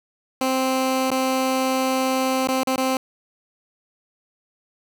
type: tone with dropouts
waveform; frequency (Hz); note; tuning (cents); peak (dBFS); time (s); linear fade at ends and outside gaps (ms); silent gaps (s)
15% pulse; 261.6; C4; 0; -13; 0.41-2.97; 2; 1.104-1.115 / 2.473-2.486 / 2.634-2.672 / 2.761-2.779
effects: none